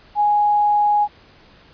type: tone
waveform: sine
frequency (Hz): 830.6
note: G#5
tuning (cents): 0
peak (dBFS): -13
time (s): 0.15-1.08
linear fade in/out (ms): 50
effects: pink hiss -49 dBFS RMS until 1.73 s + resampled to 11025 Hz